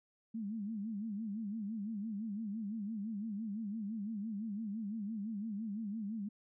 sine tone with vibrato, 212.5 Hz, G#3, 40 cents sharp, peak -37 dBFS, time 0.34-6.29 s, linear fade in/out 10 ms, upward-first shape sine, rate 5.9 Hz, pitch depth 130 cents each way, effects none

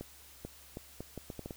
accelerating click train, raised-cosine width 2 ms, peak -27 dBFS, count 9, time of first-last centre 0.01-1.508 s, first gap 440 ms, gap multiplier 0.73, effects added 70 Hz sine -62 dBFS peak until 1.56 s + white hiss -56 dBFS RMS until 1.56 s

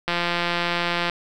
click train, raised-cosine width 0.3 ms, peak -7 dBFS, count 177, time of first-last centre 0.08-1.097 s, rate 173 Hz, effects 8-bit

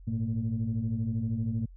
sine tone cluster, 105 / 117.7 / 226.9 Hz, G#2 / A#2 / A#3, +19 / +17 / -47 cents, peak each -31 dBFS, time 0.07-1.66 s, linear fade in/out 10 ms, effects tanh soft clip ceiling -21 dBFS + added 44 Hz sine -46 dBFS peak until 1.76 s

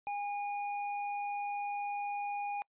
square tone, 816 Hz, G#5, 31 cents flat, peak -35 dBFS, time 0.07-2.62 s, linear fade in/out 0 ms, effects noise-tail reverb RT60 0.1 s tail -26 dB re dry + resampled to 8000 Hz

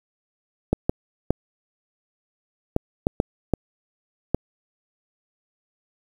clicks, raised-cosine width 2 ms, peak -5 dBFS, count 8, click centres 0.73 / 0.895 / 1.306 / 2.764 / 3.069 / 3.201 / 3.537 / 4.346 s, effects 7-bit

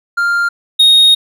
triangle tone pair in turn, 1396.9 / 3729 Hz, F6 / A#7, 0 / 0 cents, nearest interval octave + perfect fourth, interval 1700 cents, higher second, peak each -9 / -3 dBFS, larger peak second, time 0.17-0.49 / 0.79-1.15 s, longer second, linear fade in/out 10 ms, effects none

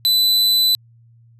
45% pulse tone, 3999 Hz, B7, 21 cents sharp, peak -13 dBFS, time 0.05-0.75 s, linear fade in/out 0 ms, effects added 116 Hz sine -47 dBFS peak until 1.39 s + resampled to 32000 Hz

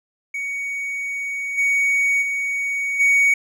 triangle tone with level steps, 2241 Hz, C#7, 18 cents sharp, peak -22 / -14 / -19 / -11 dBFS, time 0.34-3.34 s, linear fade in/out 5 ms, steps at 1.57 / 2.21 / 2.99 s, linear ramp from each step 20 ms, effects none

